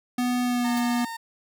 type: tone with pitch glide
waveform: square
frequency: 246.9 to 241.5 Hz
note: B3 to B3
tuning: 0 to -39 cents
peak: -23 dBFS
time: 0.18-1.05 s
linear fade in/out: 5 ms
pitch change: -39 cents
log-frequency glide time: 0.43-0.72 s
type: tone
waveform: 30% pulse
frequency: 915 Hz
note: A#5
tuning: 32 cents flat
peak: -30 dBFS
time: 0.64-1.17 s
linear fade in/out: 10 ms
type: noise with exponential decay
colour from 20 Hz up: white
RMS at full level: -33 dBFS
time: 0.77-0.85 s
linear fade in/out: 0 ms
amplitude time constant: 17 ms
effects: none